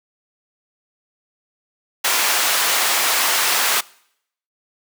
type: high-pass noise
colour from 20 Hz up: pink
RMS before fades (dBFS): -18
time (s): 2.04-3.81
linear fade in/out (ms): 10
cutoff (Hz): 930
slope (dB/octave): 12
effects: noise-tail reverb RT60 0.7 s tail -23 dB re dry